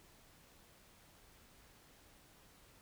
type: silence
effects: pink hiss -64 dBFS RMS until 2.81 s